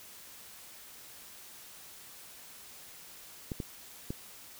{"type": "clicks", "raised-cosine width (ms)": 3, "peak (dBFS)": -22, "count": 3, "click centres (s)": [3.518, 3.602, 4.105], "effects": ["white hiss -51 dBFS RMS until 4.59 s"]}